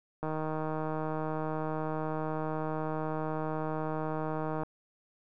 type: click train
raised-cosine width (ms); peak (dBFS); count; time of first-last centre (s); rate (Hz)
1; -21; 688; 0.23-4.634; 156
effects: none